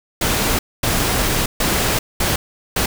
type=noise bursts at uneven times; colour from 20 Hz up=pink; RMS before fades=-18 dBFS; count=5; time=0.21-0.59 / 0.83-1.46 / 1.6-1.99 / 2.2-2.36 / 2.76-2.86 s; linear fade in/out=5 ms; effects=none